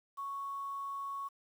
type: tone with quantisation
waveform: sine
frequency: 1108.7 Hz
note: C#6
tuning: in tune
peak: -37 dBFS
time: 0.17-1.29 s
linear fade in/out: 20 ms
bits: 10
effects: none